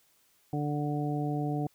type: harmonic tone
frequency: 147.3 Hz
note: D3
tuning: 6 cents sharp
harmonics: 1 / 2 / 3 / 4 / 5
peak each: -31 / -33 / -39 / -44 / -37 dBFS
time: 0.53-1.67 s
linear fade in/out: 2 ms
effects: white hiss -67 dBFS RMS until 1.74 s